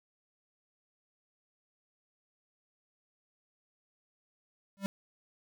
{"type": "tone with exponential growth", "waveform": "square", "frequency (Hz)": 196.6, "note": "G3", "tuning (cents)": 5, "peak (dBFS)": -28, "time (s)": [4.77, 4.86], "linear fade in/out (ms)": 0, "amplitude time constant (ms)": 19, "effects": []}